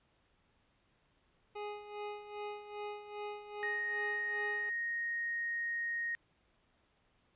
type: tone with tremolo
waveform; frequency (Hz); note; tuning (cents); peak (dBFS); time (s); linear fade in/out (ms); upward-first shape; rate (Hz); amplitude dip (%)
25% pulse; 415.3; G#4; 0; -35; 1.55-4.7; 10; sine; 2.5; 70
type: tone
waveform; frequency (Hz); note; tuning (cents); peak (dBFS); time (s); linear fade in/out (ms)
sine; 1867; A#6; +2; -34; 3.63-6.15; 0
effects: pink hiss -73 dBFS RMS until 7.35 s + resampled to 8000 Hz